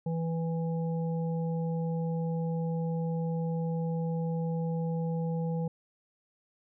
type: harmonic tone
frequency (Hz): 164.81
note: E3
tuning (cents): 0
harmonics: 1 / 3 / 5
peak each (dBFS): -29 / -37 / -44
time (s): 0.06-5.68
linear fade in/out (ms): 5
effects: none